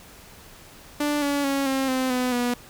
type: tone with pitch steps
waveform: sawtooth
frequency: 293.7 / 284.7 / 275.9 / 267.5 / 259.2 / 251.3 / 243.6 Hz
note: D4 / C#4 / C#4 / C4 / C4 / B3 / B3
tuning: 0 / +46 / -8 / +38 / -16 / +30 / -24 cents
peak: -18 dBFS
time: 1-2.54 s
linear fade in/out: 5 ms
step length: 220 ms
effects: pink hiss -47 dBFS RMS until 2.69 s